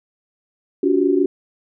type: tone cluster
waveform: sine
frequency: 286.7 / 356.6 / 382.5 Hz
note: D4 / F4 / G4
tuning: -42 / +36 / -42 cents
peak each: -18 dBFS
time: 0.83-1.26 s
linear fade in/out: 5 ms
effects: none